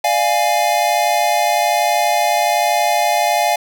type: chord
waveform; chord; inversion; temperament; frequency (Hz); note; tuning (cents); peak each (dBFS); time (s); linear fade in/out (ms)
square; D diminished; none; equal with one note detuned; 597.3 / 698.5 / 830.6; D5 / F5 / Ab5; +29 / 0 / 0; -22 / -17 / -18; 0.04-3.56; 5
effects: none